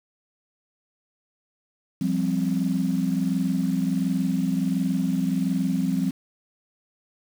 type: chord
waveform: sine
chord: F suspended second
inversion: none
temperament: equal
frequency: 174.61 / 196 / 261.6 Hz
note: F3 / G3 / C4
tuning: 0 / 0 / 0 cents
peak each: -25 dBFS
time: 2.01-6.11 s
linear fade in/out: 5 ms
effects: tanh soft clip ceiling -12 dBFS + 7-bit